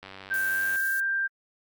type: click train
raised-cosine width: 0.3 ms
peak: -26 dBFS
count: 71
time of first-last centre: 0.03-0.758 s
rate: 96.2 Hz
type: tone with pitch glide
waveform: sine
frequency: 1568 to 1582.6 Hz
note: G6 to G6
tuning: 0 to +16 cents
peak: -24 dBFS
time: 0.3-1.28 s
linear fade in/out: 20 ms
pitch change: +16 cents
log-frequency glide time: 0.46-0.63 s
type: noise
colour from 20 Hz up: violet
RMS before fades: -37 dBFS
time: 0.34-1 s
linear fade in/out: 0 ms
effects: Opus 48 kbps